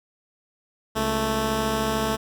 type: tone pair together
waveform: 10% pulse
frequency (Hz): 68.74 / 220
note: C#2 / A3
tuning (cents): -14 / 0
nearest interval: octave + minor sixth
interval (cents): 2014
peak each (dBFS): -21 / -15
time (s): 0.95-2.17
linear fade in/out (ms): 20
effects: none